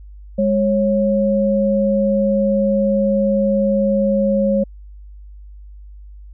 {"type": "tone pair together", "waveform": "sine", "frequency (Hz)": [205.3, 548], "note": ["G#3", "C#5"], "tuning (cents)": [-20, -20], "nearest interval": "octave + perfect fourth", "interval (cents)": 1700, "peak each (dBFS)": [-16, -16], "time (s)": [0.38, 4.64], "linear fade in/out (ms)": 10, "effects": ["added 50 Hz sine -35 dBFS peak until 6.33 s"]}